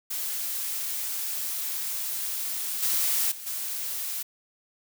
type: noise with level steps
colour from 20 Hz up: blue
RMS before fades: -31 / -25 / -40 / -32 dBFS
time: 0.1-4.23 s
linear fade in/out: 10 ms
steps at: 2.82 / 3.31 / 3.46 s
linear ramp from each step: 10 ms
effects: none